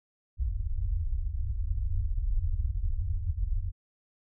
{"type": "low-pass noise", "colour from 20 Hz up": "pink", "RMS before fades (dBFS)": -29, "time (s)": [0.37, 3.72], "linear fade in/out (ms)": 50, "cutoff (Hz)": 100, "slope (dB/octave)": 96, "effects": []}